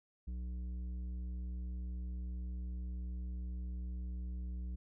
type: tone with tanh clipping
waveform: triangle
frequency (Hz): 61.3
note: B1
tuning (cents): -12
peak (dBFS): -40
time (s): 0.27-4.76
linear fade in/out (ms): 10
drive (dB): 13
effects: none